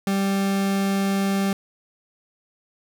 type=tone; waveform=40% pulse; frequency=196.1 Hz; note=G3; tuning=1 cent sharp; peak=-19 dBFS; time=0.07-1.53 s; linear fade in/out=2 ms; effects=none